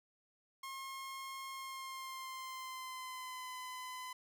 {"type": "tone with pitch glide", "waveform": "sawtooth", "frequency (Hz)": [1074, 1013.7], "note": ["C6", "B5"], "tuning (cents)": [45, 45], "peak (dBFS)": -40, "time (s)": [0.63, 4.13], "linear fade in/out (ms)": 5, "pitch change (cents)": -100, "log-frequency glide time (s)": [1.5, 3.53], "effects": []}